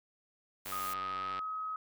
blue noise, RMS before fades -43 dBFS, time 0.65-0.94 s, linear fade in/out 10 ms
click train, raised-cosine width 0.3 ms, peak -27 dBFS, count 70, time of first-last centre 0.66-1.391 s, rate 94.4 Hz
sine tone with pitch glide, 1244.5 to 1271.4 Hz, D#6 to D#6, 0 to +37 cents, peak -35 dBFS, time 0.72-1.76 s, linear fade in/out 2 ms, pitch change +37 cents, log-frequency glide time 0.88-1.36 s
effects none

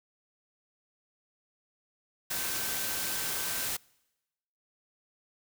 sine tone in noise, 1547 Hz, G6, 23 cents flat, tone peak -44 dBFS, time 2.3-3.68 s, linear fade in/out 10 ms, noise white, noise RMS -33 dBFS, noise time 2.3-3.77 s, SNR -14 dB, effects noise-tail reverb RT60 1.0 s tail -26 dB re dry

